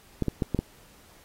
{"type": "clicks", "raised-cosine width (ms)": 3, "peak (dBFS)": -12, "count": 5, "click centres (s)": [0.223, 0.283, 0.422, 0.547, 0.59], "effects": ["pink hiss -56 dBFS RMS until 1.24 s", "AAC 48 kbps"]}